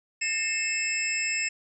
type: tone cluster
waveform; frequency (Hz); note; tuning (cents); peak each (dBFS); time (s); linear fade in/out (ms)
sine; 1812 / 2145 / 2630 / 5240 / 7630; A#6 / C7 / E7 / E8 / A#8; -50 / +42 / -5 / -11 / +39; -37 / -34 / -28 / -35 / -32; 0.21-1.49; 10
effects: none